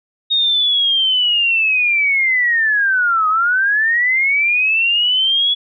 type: linear two-way sweep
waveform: sine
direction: down then up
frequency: 3735 to 1244.5 to 3401 Hz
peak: -12 dBFS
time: 0.3-5.55 s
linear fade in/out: 20 ms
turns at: 3.28 s
effects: none